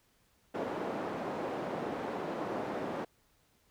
white band-pass noise, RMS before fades -37 dBFS, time 0.54-3.05 s, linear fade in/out 10 ms, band 210 to 640 Hz, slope 12 dB/octave, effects pink hiss -70 dBFS RMS until 3.7 s

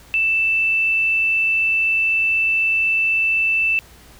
sine tone, 2652 Hz, E7, 10 cents sharp, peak -15 dBFS, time 0.14-3.79 s, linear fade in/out 0 ms, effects added 60 Hz sine -49 dBFS peak until 4.19 s + pink hiss -47 dBFS RMS until 4.19 s

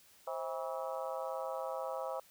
harmonic tone with a mistuned harmonic, 162 Hz, E3, 30 cents flat, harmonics 3 / 4 / 5 / 6 / 7 / 8, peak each -40 / -42 / -44 / -46 / -47 / -48 dBFS, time 0.27-2.2 s, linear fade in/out 5 ms, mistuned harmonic 3, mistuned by +140 cents, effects white hiss -63 dBFS RMS until 2.3 s

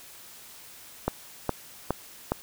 click train, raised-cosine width 1 ms, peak -10 dBFS, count 4, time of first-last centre 1.08-2.32 s, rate 2.42 Hz, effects white hiss -48 dBFS RMS until 2.42 s

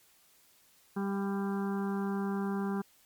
harmonic tone with a mistuned harmonic, 197.5 Hz, G3, 13 cents sharp, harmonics 1 / 2 / 4 / 5 / 6 / 7 / 8, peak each -31 / -37 / -43 / -45 / -47 / -48 / -49 dBFS, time 0.96-2.82 s, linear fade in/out 10 ms, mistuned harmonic 5, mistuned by +19 cents, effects white hiss -64 dBFS RMS until 3.05 s + MP3 96 kbps

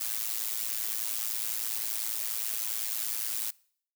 blue noise with amplitude modulation, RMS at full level -29 dBFS, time 0-3.51 s, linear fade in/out 10 ms, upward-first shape sine, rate 110 Hz, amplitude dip 85%, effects noise-tail reverb RT60 0.6 s tail -24 dB re dry

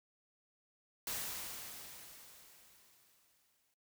white noise with exponential decay, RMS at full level -39 dBFS, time 1.07-3.74 s, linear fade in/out 2 ms, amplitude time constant 580 ms, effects noise-tail reverb RT60 0.1 s tail -17 dB re dry

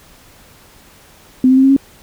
sine tone with pitch steps, 256.6 / 260.8 / 265 / 269.4 / 273.7 Hz, C4 / C4 / C4 / C#4 / C#4, -34 / -5 / +22 / -49 / -22 cents, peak -6 dBFS, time 1.44-1.765 s, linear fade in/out 2 ms, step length 65 ms, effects pink hiss -45 dBFS RMS until 2.02 s

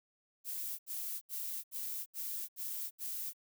violet noise bursts, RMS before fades -40 dBFS, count 7, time 0.44-3.334 s, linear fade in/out 50 ms, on 350 ms, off 74 ms, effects none

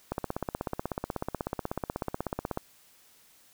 click train, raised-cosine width 1 ms, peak -16 dBFS, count 41, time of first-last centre 0.12-2.574 s, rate 16.3 Hz, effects white hiss -60 dBFS RMS until 3.53 s

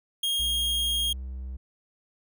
45% pulse tone, 3248 Hz, G#7, 39 cents flat, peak -24 dBFS, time 0.23-1.13 s, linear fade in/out 5 ms
triangle tone with pitch glide, 64.8 to 64.2 Hz, C2 to C2, -16 to -32 cents, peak -31 dBFS, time 0.39-1.57 s, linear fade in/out 10 ms, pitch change -16 cents, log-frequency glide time 1.02-1.32 s
effects none

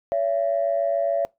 sine tone pair together, 566 / 673.1 Hz, C#5 / E5, +36 / +36 cents, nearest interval minor third, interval 300 cents, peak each -22 dBFS, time 0.12-1.25 s, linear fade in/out 0 ms, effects noise-tail reverb RT60 0.2 s tail -24 dB re dry + tanh soft clip ceiling -13 dBFS

